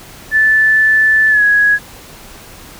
sine tone with pitch glide, 1752 to 1668.1 Hz, A6 to G#6, -8 to +7 cents, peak -7 dBFS, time 0.31-1.79 s, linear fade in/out 50 ms, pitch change -85 cents, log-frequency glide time 1.29-1.43 s, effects pink hiss -36 dBFS RMS until 2.79 s

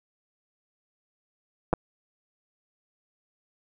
clicks, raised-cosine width 1 ms, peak -9 dBFS, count 2, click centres 1.73 / 1.736 s, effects none

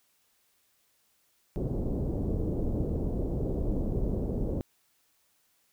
pink low-pass noise, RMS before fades -30 dBFS, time 1.56-4.61 s, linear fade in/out 0 ms, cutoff 500 Hz, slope 24 dB/octave, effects white hiss -70 dBFS RMS until 5.72 s

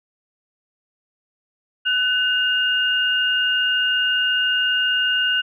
sine tone pair together, 1499.1 / 2832 Hz, F#6 / F7, +22 / +23 cents, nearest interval major seventh, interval 1101 cents, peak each -20 / -19 dBFS, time 1.85-5.42 s, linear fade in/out 20 ms, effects none

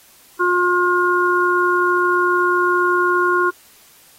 harmonic tone, 356.6 Hz, F4, 36 cents sharp, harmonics 1 / 3 / 4, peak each -18 / -18 / -18 dBFS, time 0.39-3.51 s, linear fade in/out 20 ms, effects white hiss -49 dBFS RMS until 4.18 s + AAC 48 kbps

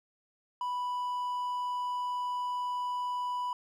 triangle tone, 987.8 Hz, B5, in tune, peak -29 dBFS, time 0.61-3.53 s, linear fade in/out 2 ms, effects none

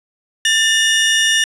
30% pulse tone pair together, 1784.2 / 2876 Hz, A6 / F#7, +24 / -50 cents, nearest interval minor sixth, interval 826 cents, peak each -12 dBFS, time 0.45-1.44 s, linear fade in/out 2 ms, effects resampled to 24000 Hz + 8-bit

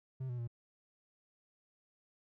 triangle tone with pitch steps, 130.7 / 122.5 / 118.1 Hz, C3 / B2 / A#2, -1 / -14 / +23 cents, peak -35 dBFS, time 0.2-0.476 s, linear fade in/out 10 ms, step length 92 ms, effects none

